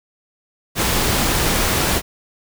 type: noise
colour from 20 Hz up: pink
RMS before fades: -18 dBFS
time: 0.75-2.02 s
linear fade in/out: 50 ms
effects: none